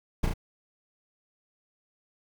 brown noise with echo, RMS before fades -23 dBFS, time 0.23-0.27 s, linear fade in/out 10 ms, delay 34 ms, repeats 2, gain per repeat -3 dB, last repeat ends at 0.338 s, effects none

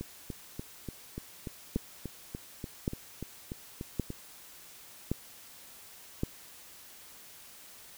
two click trains, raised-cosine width 3 ms, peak -24 / -16 dBFS, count 15 / 5, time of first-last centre 0.01-4.104 / 1.76-6.234 s, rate 3.42 / 0.894 Hz, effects white hiss -52 dBFS RMS until 7.97 s

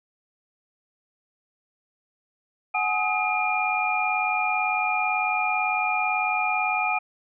sine tone cluster, 742 / 840 / 1261 / 2408 Hz, F#5 / G#5 / D#6 / D7, +5 / +19 / +23 / +43 cents, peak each -27 / -28 / -30 / -25 dBFS, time 2.74-6.99 s, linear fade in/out 10 ms, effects none

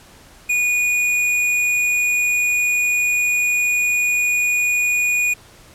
triangle tone with hard clipping, 2457 Hz, D#7, 22 cents flat, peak -17 dBFS, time 0.49-5.34 s, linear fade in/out 10 ms, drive 15 dB, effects pink hiss -46 dBFS RMS until 5.74 s + low-pass 12000 Hz 12 dB/octave

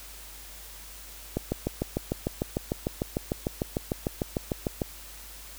click train, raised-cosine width 2 ms, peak -13 dBFS, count 24, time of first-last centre 1.37-4.818 s, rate 6.67 Hz, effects added 50 Hz sine -48 dBFS peak until 5.58 s + white hiss -46 dBFS RMS until 5.58 s

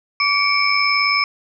sine tone cluster, 1149 / 2226 / 2325 / 5230 Hz, D6 / C#7 / D7 / E8, -38 / +7 / -18 / -15 cents, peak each -20 dBFS, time 0.2-1.24 s, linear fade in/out 2 ms, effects none

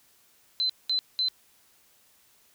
sine tone bursts, 4053 Hz, B7, 44 cents sharp, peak -23 dBFS, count 3, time 0.6-1.285 s, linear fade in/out 0 ms, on 95 ms, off 200 ms, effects white hiss -62 dBFS RMS until 2.54 s

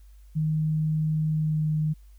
sine tone with pitch glide, 155.56 to 154.13 Hz, D#3 to D#3, 0 to -16 cents, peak -22 dBFS, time 0.35-1.94 s, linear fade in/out 20 ms, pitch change -16 cents, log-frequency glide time 1.31-1.66 s, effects added 50 Hz sine -47 dBFS peak until 2.18 s + white hiss -67 dBFS RMS until 2.18 s

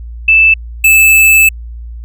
sine / square tone pair in turn, 2637 / 2624 Hz, E7 / E7, 0 / -9 cents, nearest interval unison, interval 9 cents, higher first, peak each -3 / -4 dBFS, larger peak first, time 0.28-0.54 / 0.84-1.49 s, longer second, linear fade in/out 5 ms, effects added 58 Hz sine -23 dBFS peak until 2.04 s

